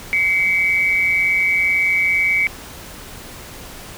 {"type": "tone pair together", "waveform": "sine", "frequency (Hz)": [2093, 2275], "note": ["C7", "C#7"], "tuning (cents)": [0, 44], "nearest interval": "minor second", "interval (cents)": 144, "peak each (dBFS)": [-20, -15], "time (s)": [0.13, 2.47], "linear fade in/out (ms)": 0, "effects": ["pink hiss -36 dBFS RMS until 3.97 s"]}